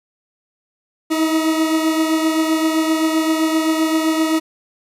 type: beating tone pair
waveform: 40% pulse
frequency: 317.2 / 324.9 Hz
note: D#4 / E4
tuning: +33 / -25 cents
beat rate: 7.7 Hz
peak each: -15 / -22 dBFS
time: 1.1-4.4 s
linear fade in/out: 20 ms
effects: resampled to 32000 Hz + 8-bit